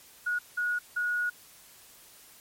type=tone bursts at uneven times; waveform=sine; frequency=1452 Hz; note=F#6; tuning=33 cents flat; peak=-26 dBFS; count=3; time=0.26-0.39 / 0.57-0.79 / 0.96-1.3 s; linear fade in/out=10 ms; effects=white hiss -54 dBFS RMS until 2.4 s + MP3 64 kbps